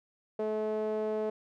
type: tone with band-pass filter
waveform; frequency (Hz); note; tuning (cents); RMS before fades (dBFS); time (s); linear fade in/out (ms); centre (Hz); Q
sawtooth; 215.4; A3; -37; -32; 0.39-1.3; 5; 520; 6.3
effects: none